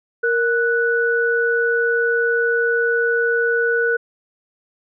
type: tone pair together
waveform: sine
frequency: 466.2 / 1480.1 Hz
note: A#4 / F#6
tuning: 0 / 0 cents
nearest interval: octave + minor sixth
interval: 2000 cents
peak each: -18 dBFS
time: 0.23-3.97 s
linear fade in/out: 10 ms
effects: none